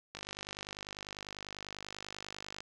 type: click train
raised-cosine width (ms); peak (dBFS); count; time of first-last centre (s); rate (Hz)
0.2; -24; 124; 0.15-2.605; 50.1
effects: none